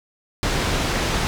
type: low-pass noise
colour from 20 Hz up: pink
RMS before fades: -22 dBFS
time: 0.43-1.27 s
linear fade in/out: 0 ms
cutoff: 6000 Hz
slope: 12 dB/octave
effects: none